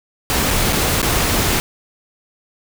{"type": "noise with dropouts", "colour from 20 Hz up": "pink", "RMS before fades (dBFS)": -17, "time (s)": [0.3, 1.6], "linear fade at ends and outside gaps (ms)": 0, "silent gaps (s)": [[0.505, 0.509], [0.725, 0.73], [1.017, 1.028]], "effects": []}